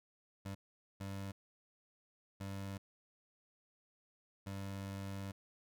25% pulse tone bursts at uneven times, 98 Hz, G2, in tune, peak -38 dBFS, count 4, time 0.45-0.55 / 1-1.32 / 2.4-2.78 / 4.46-5.32 s, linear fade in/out 10 ms, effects none

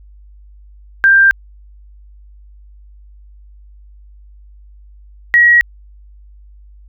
sine tone pair in turn, 1584 / 1906.7 Hz, G6 / A#6, +18 / +39 cents, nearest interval minor third, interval 321 cents, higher second, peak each -5 dBFS, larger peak neither, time 1.04-1.31 / 5.34-5.61 s, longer neither, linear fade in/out 0 ms, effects added 50 Hz sine -38 dBFS peak until 6.88 s

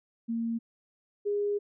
sine tone pair in turn, 230 / 409.8 Hz, A#3 / G#4, -23 / -23 cents, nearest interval minor seventh, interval 1000 cents, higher second, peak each -28 / -26 dBFS, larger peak second, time 0.28-0.59 / 1.25-1.59 s, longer second, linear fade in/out 20 ms, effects none

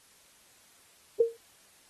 sine tone with exponential decay, 461.3 Hz, A#4, 18 cents flat, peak -15 dBFS, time 1.2-1.37 s, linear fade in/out 5 ms, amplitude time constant 35 ms, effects white hiss -60 dBFS RMS until 1.89 s + AAC 32 kbps

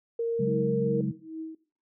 sine tone, 462.7 Hz, A#4, 13 cents flat, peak -25 dBFS, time 0.19-1.01 s, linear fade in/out 5 ms
sine chord, C# suspended fourth, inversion none, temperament just, 138.59 / 184.79 / 207.9 Hz, C#3 / F#3 / G#3, 0 / -2 / +2 cents, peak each -30 dBFS, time 0.39-1.12 s, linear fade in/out 10 ms
sine tone with tremolo, 320 Hz, D#4, 49 cents sharp, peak -32 dBFS, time 0.47-1.55 s, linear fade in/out 5 ms, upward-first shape triangle, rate 2.4 Hz, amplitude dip 100%
effects noise-tail reverb RT60 0.4 s tail -17 dB re dry

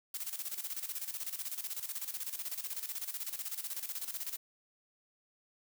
blue noise with tremolo, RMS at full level -38 dBFS, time 0.14-4.37 s, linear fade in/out 5 ms, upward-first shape square, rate 16 Hz, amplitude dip 70%, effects none

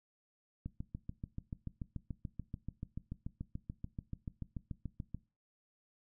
click train, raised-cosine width 5 ms, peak -28 dBFS, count 32, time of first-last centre 0.66-5.146 s, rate 6.91 Hz, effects noise-tail reverb RT60 0.3 s tail -19 dB re dry

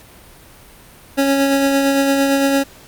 25% pulse tone with tremolo, 275.6 Hz, C#4, 10 cents flat, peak -8 dBFS, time 1.17-2.64 s, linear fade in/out 20 ms, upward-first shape sine, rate 8.8 Hz, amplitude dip 30%, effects pink hiss -43 dBFS RMS until 2.87 s + Opus 48 kbps

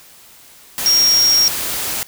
sine tone in noise, 5588 Hz, F8, in tune, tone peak -10 dBFS, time 0.86-1.48 s, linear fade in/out 0 ms, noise white, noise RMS -22 dBFS, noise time 0.78-2.03 s, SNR +9 dB, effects white hiss -44 dBFS RMS until 2.07 s

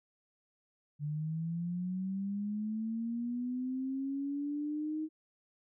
sine linear sweep, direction up, 145.6 to 314.5 Hz, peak -33 dBFS, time 0.99-5.09 s, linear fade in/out 50 ms, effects none

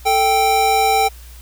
square tone pair together, 440.5 / 784 Hz, A4 / G5, +2 / 0 cents, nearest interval minor seventh, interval 998 cents, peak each -21 / -14 dBFS, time 0.05-1.09 s, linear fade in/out 20 ms, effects added 60 Hz sine -36 dBFS peak until 1.41 s + white hiss -45 dBFS RMS until 1.41 s

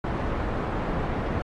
pink low-pass noise, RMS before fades -28 dBFS, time 0.04-1.42 s, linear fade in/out 2 ms, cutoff 1200 Hz, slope 12 dB/octave, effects AAC 32 kbps

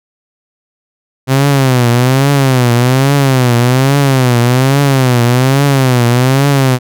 sawtooth tone with vibrato, 130 Hz, C3, 11 cents flat, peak -3 dBFS, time 1.27-6.79 s, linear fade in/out 50 ms, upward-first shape triangle, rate 1.2 Hz, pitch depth 170 cents each way, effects none

